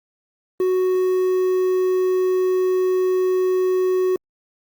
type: tone with quantisation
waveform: triangle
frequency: 370 Hz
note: F#4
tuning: in tune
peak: -14 dBFS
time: 0.6-4.16 s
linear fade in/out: 2 ms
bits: 7
effects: Opus 32 kbps